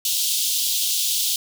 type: high-pass noise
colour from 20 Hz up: pink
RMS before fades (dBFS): -22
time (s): 0.05-1.36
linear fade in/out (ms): 2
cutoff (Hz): 3100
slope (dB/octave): 48
effects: none